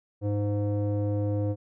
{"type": "tone with low-pass filter", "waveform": "square", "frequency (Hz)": 103, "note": "G#2", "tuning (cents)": -14, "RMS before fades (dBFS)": -27, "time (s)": [0.21, 1.56], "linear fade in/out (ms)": 50, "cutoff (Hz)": 480, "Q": 2.6, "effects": []}